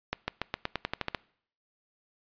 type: accelerating click train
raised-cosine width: 0.3 ms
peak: -13 dBFS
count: 11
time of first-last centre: 0.13-1.148 s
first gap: 150 ms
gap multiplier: 0.91
effects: noise-tail reverb RT60 0.6 s tail -23 dB re dry + resampled to 11025 Hz